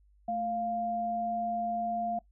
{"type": "tone pair together", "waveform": "sine", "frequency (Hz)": [220, 698.5], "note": ["A3", "F5"], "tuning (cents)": [0, 0], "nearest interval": "octave + minor sixth", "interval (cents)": 2000, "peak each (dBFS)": [-38, -30], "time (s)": [0.28, 2.19], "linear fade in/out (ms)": 5, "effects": ["noise-tail reverb RT60 0.1 s tail -19 dB re dry", "added 50 Hz sine -60 dBFS peak until 2.31 s"]}